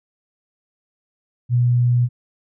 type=tone; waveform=sine; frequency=122 Hz; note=B2; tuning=21 cents flat; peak=-13 dBFS; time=1.49-2.09 s; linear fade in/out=50 ms; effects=none